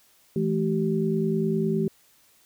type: tone cluster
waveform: sine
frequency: 165.2 / 215 / 384.4 Hz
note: E3 / A3 / G4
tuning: +4 / -40 / -34 cents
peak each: -26 dBFS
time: 0.36-1.88 s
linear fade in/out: 2 ms
effects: white hiss -60 dBFS RMS until 2.45 s